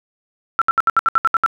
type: tone bursts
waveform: sine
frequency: 1344 Hz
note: E6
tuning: 33 cents sharp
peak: -10 dBFS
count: 10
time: 0.59-1.462 s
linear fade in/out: 0 ms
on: 26 ms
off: 68 ms
effects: none